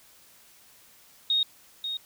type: tone with echo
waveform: sine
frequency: 3729 Hz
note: A#7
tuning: in tune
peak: -21 dBFS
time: 1.3-1.43 s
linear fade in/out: 2 ms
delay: 540 ms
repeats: 1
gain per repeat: -8 dB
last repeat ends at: 1.97 s
effects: white hiss -56 dBFS RMS until 2.05 s